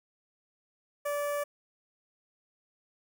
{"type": "tone with notch filter", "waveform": "sawtooth", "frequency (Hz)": 580, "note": "D5", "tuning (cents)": -22, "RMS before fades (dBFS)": -32, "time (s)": [1.05, 1.44], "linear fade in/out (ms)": 10, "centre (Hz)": 4000, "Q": 0.56, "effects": []}